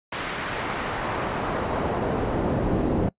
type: noise with band-pass filter sweep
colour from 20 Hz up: brown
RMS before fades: -26 dBFS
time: 0.12-3.09 s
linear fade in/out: 5 ms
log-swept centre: 2200 to 330 Hz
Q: 0.8
effects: noise-tail reverb RT60 0.1 s tail -23 dB re dry + resampled to 8000 Hz